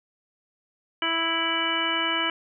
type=harmonic tone; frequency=329.6 Hz; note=E4; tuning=in tune; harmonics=1 / 2 / 3 / 4 / 5 / 6 / 7 / 9; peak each=-33 / -36 / -32 / -31 / -31 / -37 / -30 / -27 dBFS; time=1.02-2.3 s; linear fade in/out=2 ms; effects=none